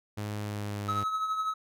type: tone with pitch glide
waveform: sawtooth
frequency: 104.5 to 102.17 Hz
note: G#2 to G#2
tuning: +11 to -28 cents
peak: -29 dBFS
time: 0.17-1.04 s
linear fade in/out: 10 ms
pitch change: -39 cents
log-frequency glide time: 0.39-0.86 s
type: tone with tremolo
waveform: triangle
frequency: 1285 Hz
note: E6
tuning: 45 cents flat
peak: -24 dBFS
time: 0.88-1.54 s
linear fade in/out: 10 ms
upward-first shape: triangle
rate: 12 Hz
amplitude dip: 55%
effects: none